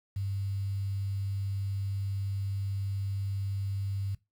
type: tone with quantisation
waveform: sine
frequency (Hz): 98.4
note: G2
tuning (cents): +7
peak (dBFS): -30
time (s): 0.16-4.15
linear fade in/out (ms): 5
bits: 9
effects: noise-tail reverb RT60 0.2 s tail -19 dB re dry